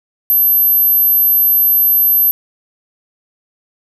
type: tone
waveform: sine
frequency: 12380 Hz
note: G9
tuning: 23 cents flat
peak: -8 dBFS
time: 0.3-2.31 s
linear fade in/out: 0 ms
effects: none